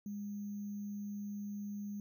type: tone with sample-and-hold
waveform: sine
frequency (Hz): 204.2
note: G#3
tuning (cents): -29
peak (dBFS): -39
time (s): 0.06-2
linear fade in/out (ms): 2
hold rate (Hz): 6300
effects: none